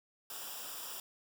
white noise with comb filter, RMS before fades -44 dBFS, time 0.3-1 s, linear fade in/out 2 ms, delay 0.47 ms, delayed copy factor -0.75, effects none

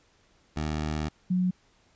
15% pulse / sine tone pair in turn, 76.7 / 182.42 Hz, D#2 / F#3, -24 / -24 cents, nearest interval octave + minor third, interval 1500 cents, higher second, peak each -22 dBFS, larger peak neither, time 0.56-1.09 / 1.3-1.51 s, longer first, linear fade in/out 10 ms, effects pink hiss -64 dBFS RMS until 1.95 s + resampled to 16000 Hz

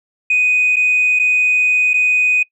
sine tone with dropouts, 2493 Hz, D#7, 3 cents sharp, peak -10 dBFS, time 0.3-2.43 s, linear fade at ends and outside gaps 5 ms, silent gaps 0.76-0.766 / 1.191-1.196 / 1.934-1.94 s, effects noise-tail reverb RT60 0.1 s tail -22 dB re dry + tanh soft clip ceiling -7 dBFS

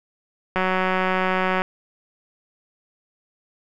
click train, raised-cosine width 0.5 ms, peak -7 dBFS, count 198, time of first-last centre 0.56-1.619 s, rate 186 Hz, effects none

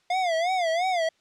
square tone with vibrato, 698.5 Hz, F5, in tune, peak -23 dBFS, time 0.1-1.09 s, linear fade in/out 5 ms, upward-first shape sine, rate 2.9 Hz, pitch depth 140 cents each way, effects white hiss -66 dBFS RMS until 1.2 s + low-pass 5000 Hz 12 dB/octave

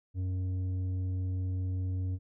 sine tone with tanh clipping, 92.5 Hz, F#2, in tune, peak -31 dBFS, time 0.14-2.19 s, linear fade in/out 50 ms, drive 7 dB, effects none

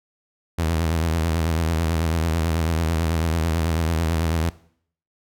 sawtooth tone with vibrato, 81.7 Hz, E2, 15 cents flat, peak -16 dBFS, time 0.58-4.5 s, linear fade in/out 10 ms, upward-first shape triangle, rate 9.1 Hz, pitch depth 95 cents each way, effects noise-tail reverb RT60 0.6 s tail -19 dB re dry

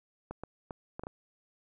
clicks, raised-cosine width 1 ms, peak -25 dBFS, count 6, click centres 0.31 / 0.436 / 0.708 / 0.995 / 1.036 / 1.069 s, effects none

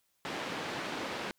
pink band-pass noise, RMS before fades -38 dBFS, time 0.25-1.31 s, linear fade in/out 0 ms, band 240 to 3600 Hz, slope 12 dB/octave, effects white hiss -75 dBFS RMS until 1.38 s

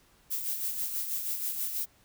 violet noise with tremolo, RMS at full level -31 dBFS, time 0.3-1.86 s, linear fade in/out 20 ms, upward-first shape sine, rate 6.2 Hz, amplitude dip 50%, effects pink hiss -63 dBFS RMS until 2.04 s

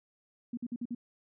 sine tone bursts, 239.4 Hz, A#3, 46 cents sharp, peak -33 dBFS, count 5, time 0.53-0.949 s, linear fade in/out 5 ms, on 43 ms, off 51 ms, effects none

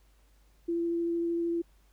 sine tone with vibrato, 338.8 Hz, E4, 48 cents sharp, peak -27 dBFS, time 0.68-1.62 s, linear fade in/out 10 ms, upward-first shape sine, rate 13 Hz, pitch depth 8 cents each way, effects added 50 Hz sine -60 dBFS peak until 1.92 s + pink hiss -69 dBFS RMS until 1.92 s

